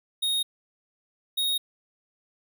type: tone pair in turn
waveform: square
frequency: 3729 / 3748 Hz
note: A#7 / A#7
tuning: 0 / +9 cents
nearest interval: unison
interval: 9 cents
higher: second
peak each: -24 dBFS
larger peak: neither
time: 0.22-0.43 / 1.37-1.58 s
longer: neither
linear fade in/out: 10 ms
effects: none